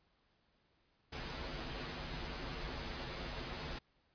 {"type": "noise with comb filter", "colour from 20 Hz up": "pink", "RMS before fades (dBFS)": -43, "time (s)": [1.12, 3.79], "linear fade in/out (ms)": 10, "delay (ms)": 10, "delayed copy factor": -0.7, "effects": ["pink hiss -75 dBFS RMS until 4.14 s", "resampled to 11025 Hz"]}